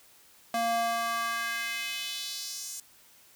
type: tone with high-pass filter sweep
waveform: square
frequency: 231.6 Hz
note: A#3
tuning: 11 cents flat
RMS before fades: -32 dBFS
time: 0.54-2.8 s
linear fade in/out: 2 ms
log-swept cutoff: 520 to 7300 Hz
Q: 2.2
effects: white hiss -58 dBFS RMS until 3.35 s